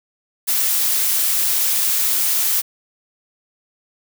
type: noise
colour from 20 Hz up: blue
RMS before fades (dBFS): -18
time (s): 0.47-2.62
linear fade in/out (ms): 20
effects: none